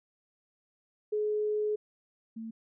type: tone pair in turn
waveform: sine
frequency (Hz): 423.1 / 224.6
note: G#4 / A3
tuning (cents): +32 / +36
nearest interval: major seventh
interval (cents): 1096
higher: first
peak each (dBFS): -27 / -37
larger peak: first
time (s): 1.12-1.76 / 2.36-2.51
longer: first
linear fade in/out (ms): 10
effects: none